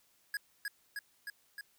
square tone with echo, 1661.2 Hz, G#6, in tune, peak -34 dBFS, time 0.34-0.37 s, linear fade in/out 2 ms, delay 310 ms, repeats 4, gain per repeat -2 dB, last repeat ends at 1.61 s, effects white hiss -70 dBFS RMS until 1.78 s

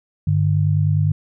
sine tone pair together, 100.11 / 150 Hz, G2 / D3, +37 / +37 cents, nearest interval perfect fifth, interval 700 cents, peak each -17 dBFS, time 0.27-1.12 s, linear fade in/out 5 ms, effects none

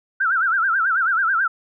sine tone with vibrato, 1449 Hz, F#6, 37 cents flat, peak -16 dBFS, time 0.2-1.48 s, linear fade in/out 10 ms, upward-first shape sine, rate 9.2 Hz, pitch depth 180 cents each way, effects none

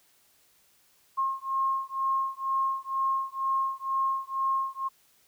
sine beating tone pair, 1072 / 1074.1 Hz, C6 / C6, +42 / +45 cents, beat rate 2.1 Hz, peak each -29 dBFS, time 1.17-4.89 s, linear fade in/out 20 ms, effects white hiss -64 dBFS RMS until 5.27 s

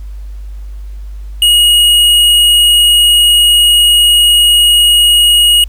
square tone, 2886 Hz, F#7, 44 cents flat, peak -5 dBFS, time 1.42-5.64 s, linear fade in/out 2 ms, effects added 50 Hz sine -22 dBFS peak until 5.68 s + pink hiss -49 dBFS RMS until 5.68 s

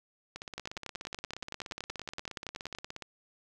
two click trains, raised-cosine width 0.2 ms, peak -20 / -23 dBFS, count 24 / 46, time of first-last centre 0.58-2.75 / 0.36-3.023 s, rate 10.6 / 16.9 Hz, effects none

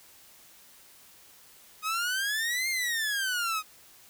sawtooth exponential two-way sweep, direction up then down, 1244.5 to 2137 to 1244.5 Hz, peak -24 dBFS, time 1.82-3.63 s, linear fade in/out 50 ms, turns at 2.69 s, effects white hiss -55 dBFS RMS until 4.09 s

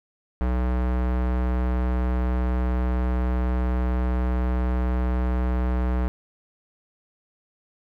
square tone with low-pass filter, 62.1 Hz, B1, 10 cents sharp, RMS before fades -23 dBFS, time 0.41-6.08 s, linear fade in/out 0 ms, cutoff 1500 Hz, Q 0.85, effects 9-bit

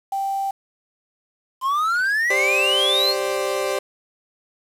sine tone, 784 Hz, G5, in tune, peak -21 dBFS, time 0.12-0.51 s, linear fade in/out 5 ms
triangle exponential sweep, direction up, 1026 to 4400 Hz, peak -16 dBFS, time 1.61-3.15 s, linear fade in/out 50 ms
35% pulse chord, G suspended fourth, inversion none, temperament equal, 392 / 523.3 / 587.3 Hz, G4 / C5 / D5, 0 / 0 / 0 cents, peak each -24 dBFS, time 2.3-3.79 s, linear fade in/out 5 ms
effects resampled to 32000 Hz + 7-bit

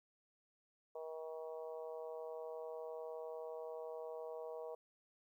harmonic tone, 159.5 Hz, D#3, 43 cents sharp, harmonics 3 / 4 / 5 / 6 / 7, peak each -46 / -49 / -57 / -57 / -61 dBFS, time 0.95-4.75 s, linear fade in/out 5 ms, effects 13-bit

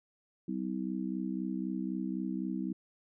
harmonic tone, 63.9 Hz, C2, 40 cents flat, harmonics 3 / 4 / 5, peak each -36 / -37 / -38 dBFS, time 0.48-2.73 s, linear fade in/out 5 ms, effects none

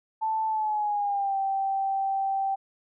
sine tone with pitch glide, 880 to 779.5 Hz, A5 to G5, 0 to -10 cents, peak -24 dBFS, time 0.21-2.56 s, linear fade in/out 20 ms, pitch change -210 cents, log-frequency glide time 0.47-1.37 s, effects none

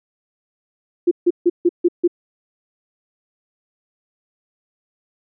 sine tone bursts, 349.2 Hz, F4, in tune, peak -10 dBFS, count 6, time 1.07-2.078 s, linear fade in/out 10 ms, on 43 ms, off 150 ms, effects none

